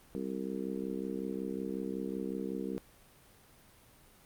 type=harmonic tone; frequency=65.41 Hz; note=C2; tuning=in tune; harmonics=3 / 4 / 5 / 6 / 7; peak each=-39 / -40 / -41 / -42 / -42 dBFS; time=0.15-2.78 s; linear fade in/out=0 ms; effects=pink hiss -60 dBFS RMS until 4.25 s + Opus 32 kbps